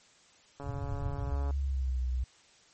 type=click train; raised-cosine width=1 ms; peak=-29 dBFS; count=129; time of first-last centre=0.6-1.508 s; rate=141 Hz
type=low-pass noise; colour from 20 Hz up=white; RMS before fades=-35 dBFS; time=0.63-1.38 s; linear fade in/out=50 ms; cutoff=140 Hz; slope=96 dB/octave
type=tone with pitch glide; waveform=sine; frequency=69.3 to 62.82 Hz; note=C#2 to B1; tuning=0 to +30 cents; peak=-28 dBFS; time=1.32-2.24 s; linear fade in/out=5 ms; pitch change=-170 cents; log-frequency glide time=1.59-2 s
effects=white hiss -61 dBFS RMS until 2.73 s + MP3 32 kbps